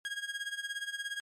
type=tone with tremolo; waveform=30% pulse; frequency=1636 Hz; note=G#6; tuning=26 cents flat; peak=-30 dBFS; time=0.05-1.2 s; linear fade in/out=0 ms; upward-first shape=sine; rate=17 Hz; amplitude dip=80%; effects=low-pass 9000 Hz 12 dB/octave + MP3 64 kbps